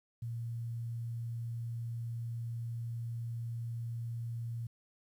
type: tone with quantisation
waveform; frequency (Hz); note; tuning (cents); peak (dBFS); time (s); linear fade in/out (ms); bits
sine; 116.54; A#2; 0; -36; 0.22-4.67; 5; 11
effects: none